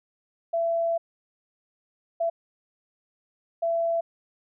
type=tone bursts at uneven times; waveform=sine; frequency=670 Hz; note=E5; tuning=28 cents sharp; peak=-22 dBFS; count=3; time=0.53-0.98 / 2.2-2.3 / 3.62-4.01 s; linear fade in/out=10 ms; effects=none